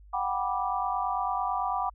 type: chord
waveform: sine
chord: G major seventh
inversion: third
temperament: just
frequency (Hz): 735 / 784 / 980 / 1176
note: F#5 / G5 / B5 / D6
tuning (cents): -12 / 0 / -14 / +2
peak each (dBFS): -32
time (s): 0.13-1.9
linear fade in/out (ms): 10
effects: added 50 Hz sine -49 dBFS peak until 1.94 s

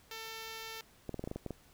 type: tone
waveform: 5% pulse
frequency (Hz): 447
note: A4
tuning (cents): +27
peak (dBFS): -31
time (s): 0.11-0.81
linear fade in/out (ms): 2
type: clicks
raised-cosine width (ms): 2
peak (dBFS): -25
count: 9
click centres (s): 1.093 / 1.143 / 1.194 / 1.24 / 1.275 / 1.314 / 1.36 / 1.463 / 1.507
effects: pink hiss -63 dBFS RMS until 1.73 s

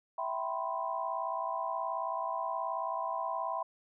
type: chord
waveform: sine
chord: C major seventh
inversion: first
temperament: equal with one note detuned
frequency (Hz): 659.3 / 773.2 / 987.8 / 1046.5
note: E5 / G5 / B5 / C6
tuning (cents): 0 / -24 / 0 / 0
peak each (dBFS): -38 / -39 / -36 / -39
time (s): 0.18-3.63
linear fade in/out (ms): 5
effects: none

